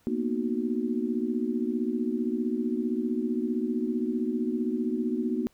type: chord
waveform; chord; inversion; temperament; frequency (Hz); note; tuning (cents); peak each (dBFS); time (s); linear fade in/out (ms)
sine; B major seventh; third; just; 231.5 / 246.9 / 308.7 / 370.4; A#3 / B3 / D#4 / F#4; -12 / 0 / -14 / +2; -30 / -30 / -33 / -33; 0.07-5.47; 0
effects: pink hiss -65 dBFS RMS until 5.53 s